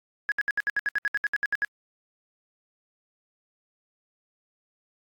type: tone bursts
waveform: sine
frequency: 1669 Hz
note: G#6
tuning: 8 cents sharp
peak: -21 dBFS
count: 15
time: 0.29-1.648 s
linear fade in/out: 0 ms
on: 28 ms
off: 67 ms
effects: tanh soft clip ceiling -17 dBFS + AAC 64 kbps